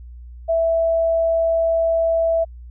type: tone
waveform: sine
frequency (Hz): 659.3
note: E5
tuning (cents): 0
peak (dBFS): -15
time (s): 0.48-2.45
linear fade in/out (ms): 20
effects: added 60 Hz sine -35 dBFS peak until 2.7 s